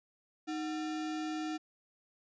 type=tone with sample-and-hold; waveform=sine; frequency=311.1 Hz; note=D#4; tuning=in tune; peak=-34 dBFS; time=0.47-1.58 s; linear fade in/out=20 ms; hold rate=1050 Hz; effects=resampled to 16000 Hz